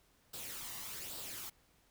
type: noise with flanger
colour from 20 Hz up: white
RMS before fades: -45 dBFS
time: 0.33-1.5 s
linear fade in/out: 10 ms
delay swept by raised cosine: 0.23 to 1.05 ms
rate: 1.2 Hz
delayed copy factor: +0.5
effects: pink hiss -70 dBFS RMS until 1.9 s